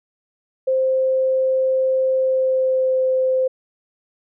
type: tone with pitch glide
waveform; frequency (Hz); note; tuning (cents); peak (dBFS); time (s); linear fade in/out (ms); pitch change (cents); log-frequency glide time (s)
sine; 523.3 to 518.8; C5 to C5; 0 to -15; -15; 0.67-3.48; 10; -15; 2.14-3.01
effects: none